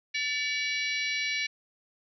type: harmonic tone with a mistuned harmonic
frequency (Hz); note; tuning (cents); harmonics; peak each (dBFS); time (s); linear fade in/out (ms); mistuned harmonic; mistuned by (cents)
570; C#5; +48; 3 / 4 / 5 / 6 / 7 / 8 / 9 / 10; -37 / -30 / -38 / -43 / -35 / -43 / -48 / -42; 0.14-1.47; 10; 3; +54
effects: none